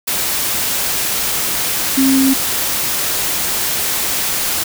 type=tone in noise; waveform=sine; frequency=267.3 Hz; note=C4; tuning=37 cents sharp; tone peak=-10 dBFS; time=1.97-2.34 s; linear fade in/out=10 ms; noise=white; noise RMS=-18 dBFS; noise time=0.07-4.64 s; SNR=+5 dB; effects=none